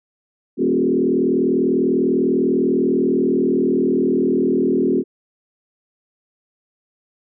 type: tone with frequency modulation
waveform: sine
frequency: 312.6 Hz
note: D#4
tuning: 8 cents sharp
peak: -14 dBFS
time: 0.57-5.04 s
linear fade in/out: 50 ms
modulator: 40.1 Hz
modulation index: 2.4
effects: none